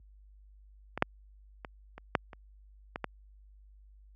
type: clicks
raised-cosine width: 0.5 ms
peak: -20 / -7 / -24 / -29 / -8 / -30 / -20 / -17 dBFS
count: 8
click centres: 0.976 / 1.024 / 1.648 / 1.98 / 2.152 / 2.332 / 2.959 / 3.043 s
effects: added 50 Hz sine -45 dBFS peak until 4.15 s + high-pass 80 Hz 12 dB/octave